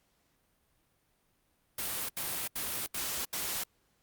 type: noise bursts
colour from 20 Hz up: white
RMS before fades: -35 dBFS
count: 5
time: 1.78-3.638 s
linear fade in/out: 5 ms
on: 310 ms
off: 77 ms
effects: pink hiss -73 dBFS RMS until 4.02 s + Opus 48 kbps